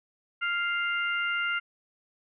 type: harmonic tone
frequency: 698.5 Hz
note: F5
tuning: in tune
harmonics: 2 / 3 / 4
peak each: -28 / -32 / -34 dBFS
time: 0.41-1.6 s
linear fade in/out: 20 ms
effects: none